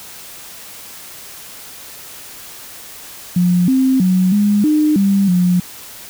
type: tone with pitch steps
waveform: sine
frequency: 177.7 / 262.5 / 184.6 / 205.8 / 303.9 / 197.5 / 179 Hz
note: F3 / C4 / F#3 / G#3 / D#4 / G3 / F3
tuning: +30 / +6 / -4 / -16 / -41 / +13 / +43 cents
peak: -10 dBFS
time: 3.36-5.6 s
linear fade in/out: 5 ms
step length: 320 ms
effects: white hiss -35 dBFS RMS until 6.09 s